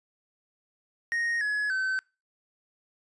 triangle tone with pitch steps, 1864.7 / 1690.3 / 1532.2 Hz, A#6 / G#6 / G6, 0 / +30 / -40 cents, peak -24 dBFS, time 1.12-1.99 s, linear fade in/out 0 ms, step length 290 ms, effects noise-tail reverb RT60 0.3 s tail -26 dB re dry + resampled to 22050 Hz

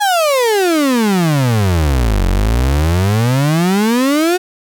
35% pulse exponential two-way sweep, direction down then up, 850 to 43.93 to 371.8 Hz, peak -9 dBFS, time 0-4.38 s, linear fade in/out 20 ms, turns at 2.26 s, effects none

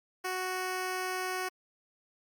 10% pulse tone, 370 Hz, F#4, in tune, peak -24 dBFS, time 0.24-1.49 s, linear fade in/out 10 ms, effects Opus 48 kbps

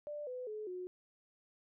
sine tone with pitch steps, 591 / 502.7 / 427.7 / 363.8 Hz, D5 / B4 / A4 / F#4, +11 / +31 / -49 / -29 cents, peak -40 dBFS, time 0.07-0.87 s, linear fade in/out 0 ms, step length 200 ms, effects none

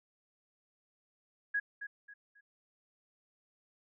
sine tone with echo, 1661.2 Hz, G#6, in tune, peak -29 dBFS, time 1.54-1.6 s, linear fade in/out 10 ms, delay 270 ms, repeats 3, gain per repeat -10 dB, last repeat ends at 2.41 s, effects none

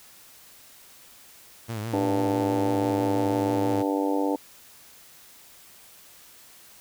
sawtooth tone with vibrato, 110.3 Hz, A2, 5 cents sharp, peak -26 dBFS, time 1.68-3.83 s, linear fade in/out 20 ms, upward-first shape sine, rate 6.1 Hz, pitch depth 94 cents each way
harmonic tone, 98 Hz, G2, in tune, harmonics 3 / 4 / 5 / 6 / 7 / 8 / 9, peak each -25 / -33 / -29 / -34 / -36 / -36 / -32 dBFS, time 1.93-4.36 s, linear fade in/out 5 ms
effects white hiss -51 dBFS RMS until 6.8 s

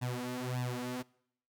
sawtooth tone with flanger, 124.8 Hz, B2, 19 cents sharp, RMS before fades -37 dBFS, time 0.01-1.03 s, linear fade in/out 20 ms, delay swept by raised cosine 1.1 to 4.7 ms, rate 1.7 Hz, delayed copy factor +1, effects noise-tail reverb RT60 0.7 s tail -24 dB re dry

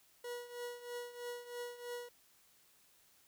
40% pulse tone with tremolo, 483.7 Hz, B4, 36 cents flat, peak -39 dBFS, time 0.24-2.09 s, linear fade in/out 5 ms, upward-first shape triangle, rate 3.1 Hz, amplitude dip 80%, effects white hiss -68 dBFS RMS until 3.27 s

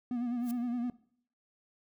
triangle tone with vibrato, 241.7 Hz, B3, 37 cents flat, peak -29 dBFS, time 0.11-0.9 s, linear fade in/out 2 ms, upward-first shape sine, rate 9.7 Hz, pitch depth 57 cents each way
blue noise with exponential growth, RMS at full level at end -43 dBFS, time 0.39-0.51 s, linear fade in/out 0 ms, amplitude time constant 26 ms
effects noise-tail reverb RT60 0.6 s tail -19 dB re dry

